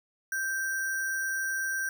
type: tone with sample-and-hold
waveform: sine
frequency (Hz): 1568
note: G6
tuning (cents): 0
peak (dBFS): -28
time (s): 0.32-1.89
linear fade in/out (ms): 2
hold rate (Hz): 7350
effects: none